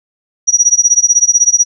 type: tone with tremolo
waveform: sine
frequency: 5790 Hz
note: F#8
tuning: 38 cents flat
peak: -3 dBFS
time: 0.47-1.65 s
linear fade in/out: 20 ms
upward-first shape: sine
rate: 16 Hz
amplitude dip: 95%
effects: none